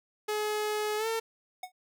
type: tone with pitch glide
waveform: sawtooth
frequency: 423.6 to 451.4 Hz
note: G#4 to A4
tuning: +34 to +44 cents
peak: -25 dBFS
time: 0.28-1.2 s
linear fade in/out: 10 ms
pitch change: +110 cents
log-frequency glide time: 0.97-1.07 s
type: tone with exponential decay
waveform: square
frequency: 736 Hz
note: F#5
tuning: 9 cents flat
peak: -34 dBFS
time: 1.63-1.72 s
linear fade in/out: 5 ms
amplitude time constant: 19 ms
effects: none